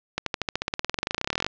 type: accelerating click train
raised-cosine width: 0.2 ms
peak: -7 dBFS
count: 30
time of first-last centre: 0.18-1.465 s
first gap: 83 ms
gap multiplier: 0.95
effects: low-pass 5000 Hz 12 dB/octave